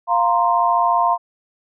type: chord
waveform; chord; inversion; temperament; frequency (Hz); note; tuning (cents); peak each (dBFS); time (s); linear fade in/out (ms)
sine; F suspended fourth; none; equal; 698.5 / 932.3 / 1046.5; F5 / Bb5 / C6; 0 / 0 / 0; -18; 0.07-1.18; 50
effects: none